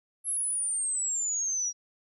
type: exponential sweep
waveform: sine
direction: down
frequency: 11175 to 5690 Hz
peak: -27 dBFS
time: 0.24-1.73 s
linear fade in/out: 50 ms
effects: none